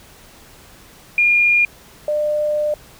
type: tone pair in turn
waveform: sine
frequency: 2418 / 599.3 Hz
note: D7 / D5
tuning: +50 / +35 cents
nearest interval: 2 octaves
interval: 2415 cents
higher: first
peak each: -11 / -16 dBFS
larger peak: first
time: 1.18-1.65 / 2.08-2.74 s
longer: second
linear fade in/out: 2 ms
effects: pink hiss -45 dBFS RMS until 2.99 s